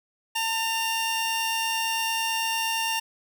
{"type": "tone pair together", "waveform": "sawtooth", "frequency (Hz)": [901.7, 2794], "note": ["A5", "F7"], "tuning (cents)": [42, 0], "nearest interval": "octave + minor sixth", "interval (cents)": 1958, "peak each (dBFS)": -24, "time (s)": [0.35, 3], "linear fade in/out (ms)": 10, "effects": []}